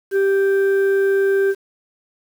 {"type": "tone pair together", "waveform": "sine", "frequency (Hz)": [392, 1568], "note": ["G4", "G6"], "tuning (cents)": [0, 0], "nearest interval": "2 octaves", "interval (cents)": 2400, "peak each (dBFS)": [-13, -24], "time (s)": [0.11, 1.55], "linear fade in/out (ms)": 50, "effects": ["tanh soft clip ceiling -8 dBFS", "7-bit"]}